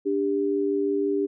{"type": "tone pair together", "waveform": "sine", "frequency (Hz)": [292, 397.9], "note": ["D4", "G4"], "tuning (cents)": [-10, 26], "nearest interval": "perfect fourth", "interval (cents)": 536, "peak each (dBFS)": [-26, -23], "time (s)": [0.05, 1.27], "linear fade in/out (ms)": 20, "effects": []}